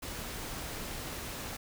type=noise; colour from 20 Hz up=pink; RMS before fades=-40 dBFS; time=0.02-1.57 s; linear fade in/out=10 ms; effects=none